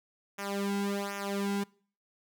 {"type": "tone with flanger", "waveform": "sawtooth", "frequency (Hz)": 200, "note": "G3", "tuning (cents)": 35, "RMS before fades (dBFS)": -33, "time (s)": [0.38, 1.64], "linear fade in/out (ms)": 10, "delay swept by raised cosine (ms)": [0.23, 1.73], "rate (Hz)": 1.3, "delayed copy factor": -0.9, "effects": ["noise-tail reverb RT60 0.5 s tail -25 dB re dry"]}